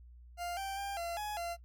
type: tone with pitch steps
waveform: 40% pulse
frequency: 699 / 782 / 796 / 683 / 840 / 687 Hz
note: F5 / G5 / G5 / F5 / G#5 / F5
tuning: +1 / -4 / +26 / -39 / +19 / -29 cents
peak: -36 dBFS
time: 0.37-1.57 s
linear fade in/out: 50 ms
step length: 200 ms
effects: noise-tail reverb RT60 0.1 s tail -19 dB re dry + added 60 Hz sine -52 dBFS peak until 1.64 s